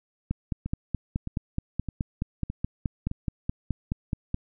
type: two click trains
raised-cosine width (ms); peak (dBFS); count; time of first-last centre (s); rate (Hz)
5; -14 / -19; 20 / 5; 0.31-4.344 / 0.66-3.114; 4.71 / 1.63
effects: none